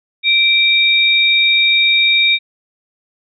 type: tone pair together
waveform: sine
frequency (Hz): 2344 / 3721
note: D7 / A#7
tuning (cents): -4 / -4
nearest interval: minor sixth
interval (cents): 800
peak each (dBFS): -12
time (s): 0.23-2.39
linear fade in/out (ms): 50
effects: none